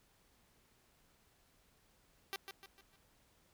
5% pulse tone with echo, 390 Hz, G4, 9 cents flat, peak -28 dBFS, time 2.33-2.36 s, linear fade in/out 0 ms, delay 150 ms, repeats 4, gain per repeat -7 dB, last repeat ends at 2.96 s, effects pink hiss -71 dBFS RMS until 3.53 s

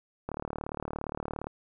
click train, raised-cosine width 1 ms, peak -20 dBFS, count 45, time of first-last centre 0.29-1.47 s, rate 37.3 Hz, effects none

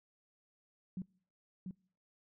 sine tone with echo, 185 Hz, F#3, in tune, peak -37 dBFS, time 0.97-1.02 s, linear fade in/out 2 ms, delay 690 ms, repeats 1, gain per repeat -3 dB, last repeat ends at 1.71 s, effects noise-tail reverb RT60 0.6 s tail -26 dB re dry

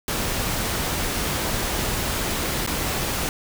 pink noise with dropouts, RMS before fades -25 dBFS, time 0.08-3.29 s, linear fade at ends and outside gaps 1 ms, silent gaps 2.664-2.674 s, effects none

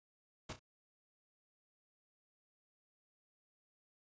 pink noise with echo, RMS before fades -44 dBFS, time 0.49-0.53 s, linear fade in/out 5 ms, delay 32 ms, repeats 2, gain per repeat -10 dB, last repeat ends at 0.594 s, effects resampled to 16000 Hz

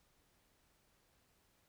silence, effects pink hiss -74 dBFS RMS until 1.68 s

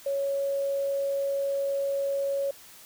sine tone with quantisation, 555 Hz, C#5, 2 cents sharp, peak -25 dBFS, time 0.06-2.51 s, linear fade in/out 5 ms, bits 9, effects white hiss -50 dBFS RMS until 2.85 s

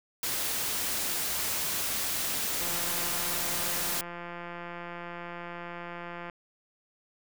white noise, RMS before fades -31 dBFS, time 0.23-4.01 s, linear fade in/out 2 ms
click train, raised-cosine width 0.5 ms, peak -25 dBFS, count 639, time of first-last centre 2.61-6.298 s, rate 173 Hz
effects none

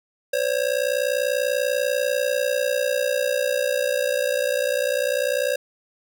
square ring-modulated tone, 542 Hz, C#5, 39 cents flat, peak -18 dBFS, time 0.33-5.56 s, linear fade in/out 5 ms, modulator 30.1 Hz, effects none

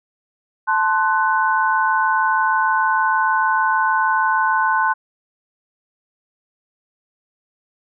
sine chord, F# diminished, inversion first, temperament equal with one note detuned, 880 / 1046.5 / 1494.6 Hz, A5 / C6 / F#6, 0 / 0 / +17 cents, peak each -19 dBFS, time 0.67-4.94 s, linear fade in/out 20 ms, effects none

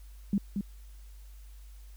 sine tone with echo, 200 Hz, G3, 35 cents sharp, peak -23 dBFS, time 0.33-0.38 s, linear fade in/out 2 ms, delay 230 ms, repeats 1, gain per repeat -5 dB, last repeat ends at 0.61 s, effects added 50 Hz sine -46 dBFS peak until 1.96 s + white hiss -63 dBFS RMS until 1.96 s

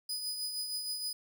sawtooth tone with tremolo, 4978 Hz, D#8, in tune, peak -30 dBFS, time 0.09-1.13 s, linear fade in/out 5 ms, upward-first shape triangle, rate 6.4 Hz, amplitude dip 50%, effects none

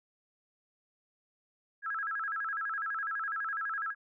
sine tone with vibrato, 1474 Hz, F#6, 7 cents flat, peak -32 dBFS, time 1.82-3.95 s, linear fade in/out 50 ms, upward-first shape square, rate 12 Hz, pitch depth 190 cents each way, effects none

